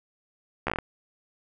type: slowing click train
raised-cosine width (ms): 0.5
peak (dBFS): -12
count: 7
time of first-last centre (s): 0.67-0.787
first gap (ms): 13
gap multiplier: 1.16
effects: none